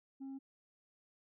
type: tone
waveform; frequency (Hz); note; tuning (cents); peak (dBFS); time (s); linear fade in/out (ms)
sine; 270.1; C#4; -45; -40; 0.2-0.39; 20
effects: tanh soft clip ceiling -42 dBFS